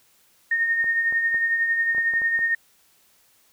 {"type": "tone with tremolo", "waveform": "sine", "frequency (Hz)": 1840, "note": "A#6", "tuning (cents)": -23, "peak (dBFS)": -17, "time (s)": [0.51, 2.55], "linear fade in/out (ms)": 5, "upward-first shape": "triangle", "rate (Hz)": 11, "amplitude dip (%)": 50}
{"type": "clicks", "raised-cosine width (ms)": 1, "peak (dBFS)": -26, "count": 8, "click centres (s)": [0.843, 1.125, 1.345, 1.948, 1.982, 2.137, 2.218, 2.391]}
{"effects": ["white hiss -60 dBFS RMS until 3.52 s"]}